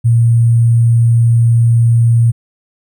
sine tone with sample-and-hold, 116.54 Hz, A#2, in tune, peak -6 dBFS, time 0.04-2.32 s, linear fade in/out 20 ms, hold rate 8820 Hz, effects none

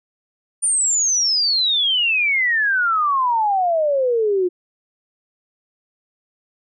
sine exponential sweep, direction down, 9397 to 350.9 Hz, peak -15 dBFS, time 0.62-4.49 s, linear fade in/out 20 ms, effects none

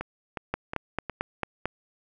two click trains, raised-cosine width 0.5 ms, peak -17 / -12 dBFS, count 4 / 6, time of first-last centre 0.01-1.097 / 0.54-1.656 s, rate 2.76 / 4.48 Hz, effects none

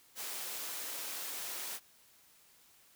white high-pass noise, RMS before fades -41 dBFS, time 0.15-1.8 s, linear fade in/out 50 ms, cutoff 320 Hz, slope 12 dB/octave, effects white hiss -64 dBFS RMS until 2.95 s

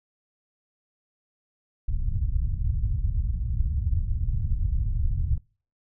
pink low-pass noise, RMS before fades -25 dBFS, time 1.88-5.38 s, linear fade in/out 5 ms, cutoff 110 Hz, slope 24 dB/octave, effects noise-tail reverb RT60 0.4 s tail -25 dB re dry

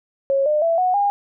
sine tone with pitch steps, 547 / 603.4 / 665.7 / 734.4 / 810.2 Hz, C#5 / D5 / E5 / F#5 / G#5, -23 / +47 / +17 / -13 / -43 cents, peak -15 dBFS, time 0.3-1.1 s, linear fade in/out 0 ms, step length 160 ms, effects none

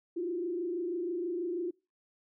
sine tone with frequency modulation, 349.2 Hz, F4, in tune, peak -31 dBFS, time 0.16-1.71 s, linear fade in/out 10 ms, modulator 26.2 Hz, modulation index 0.84, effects noise-tail reverb RT60 0.3 s tail -25 dB re dry

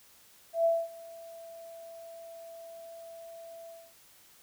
sine tone with ADSR envelope, 666 Hz, E5, 18 cents sharp, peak -21 dBFS, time 0.53-3.94 s, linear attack 120 ms, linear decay 230 ms, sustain -23 dB, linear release 250 ms, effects white hiss -59 dBFS RMS until 4.42 s

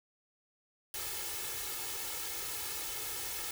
white noise with comb filter, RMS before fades -39 dBFS, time 0.94-3.51 s, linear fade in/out 2 ms, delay 2.3 ms, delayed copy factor +0.85, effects none

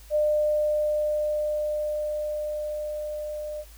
sine tone with level ramp, 602 Hz, D5, 43 cents sharp, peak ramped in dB -19 to -31 dBFS, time 0.1-3.65 s, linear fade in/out 50 ms, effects added 53 Hz sine -46 dBFS peak until 3.77 s + white hiss -53 dBFS RMS until 3.77 s

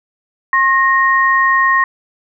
sine tone pair together, 1074.4 / 1864 Hz, C6 / A#6, +46 / -1 cents, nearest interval minor seventh, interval 953 cents, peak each -12 / -12 dBFS, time 0.53-1.84 s, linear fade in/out 2 ms, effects none

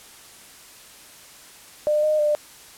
sine tone with pitch steps, 601 / 613 / 597 Hz, D5 / D#5 / D5, +40 / -26 / +28 cents, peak -17 dBFS, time 1.87-2.35 s, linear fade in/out 0 ms, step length 160 ms, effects white hiss -46 dBFS RMS until 2.77 s + low-pass 12000 Hz 12 dB/octave

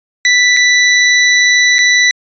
sawtooth tone with dropouts, 1975.5 Hz, B6, in tune, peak -3 dBFS, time 0.25-2.11 s, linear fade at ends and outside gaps 1 ms, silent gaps 0.566-0.57 / 1.784-1.789 s, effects resampled to 16000 Hz

